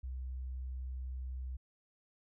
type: tone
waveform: sine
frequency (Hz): 64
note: C2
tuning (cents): -38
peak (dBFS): -38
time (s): 0.03-1.57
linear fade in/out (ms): 10
effects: none